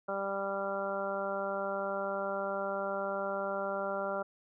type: harmonic tone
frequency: 196.9 Hz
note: G3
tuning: 8 cents sharp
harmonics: 1 / 2 / 3 / 4 / 5 / 6 / 7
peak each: -44 / -41 / -35 / -41 / -44 / -44 / -39 dBFS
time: 0.08-4.23 s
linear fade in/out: 10 ms
effects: none